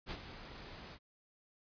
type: noise with ADSR envelope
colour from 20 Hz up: pink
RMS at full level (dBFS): -41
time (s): 0.06-0.99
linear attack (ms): 50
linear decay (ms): 65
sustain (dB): -9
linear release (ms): 61
effects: resampled to 11025 Hz